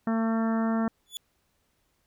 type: harmonic tone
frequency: 225.1 Hz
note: A3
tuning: 40 cents sharp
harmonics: 1 / 2 / 3 / 4 / 5 / 6 / 7 / 8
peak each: -24 / -37 / -34 / -39 / -39 / -39 / -45 / -44 dBFS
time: 0.07-0.88 s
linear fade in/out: 2 ms
type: tone with exponential growth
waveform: sawtooth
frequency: 3447 Hz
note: A7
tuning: 36 cents flat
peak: -27 dBFS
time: 1.06-1.17 s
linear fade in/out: 0 ms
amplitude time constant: 22 ms
effects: pink hiss -72 dBFS RMS until 2.06 s